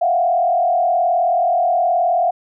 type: tone with frequency modulation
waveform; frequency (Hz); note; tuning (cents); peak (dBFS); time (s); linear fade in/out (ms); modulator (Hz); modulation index
sine; 702; F5; +9; -13; 0.01-2.31; 10; 38.9; 1.1
effects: none